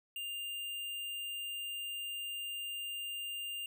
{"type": "tone", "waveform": "square", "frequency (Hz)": 2800, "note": "F7", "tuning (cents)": 4, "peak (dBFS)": -39, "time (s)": [0.16, 3.66], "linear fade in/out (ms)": 2, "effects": []}